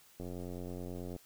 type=click train; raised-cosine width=2 ms; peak=-30 dBFS; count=87; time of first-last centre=0.2-1.163 s; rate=89.3 Hz; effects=white hiss -62 dBFS RMS until 1.25 s